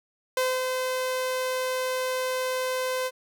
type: tone with ADSR envelope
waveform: sawtooth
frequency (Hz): 513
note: C5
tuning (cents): -34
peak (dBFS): -18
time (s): 0.37-3.11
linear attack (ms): 3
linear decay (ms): 230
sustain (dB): -4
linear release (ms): 46
effects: none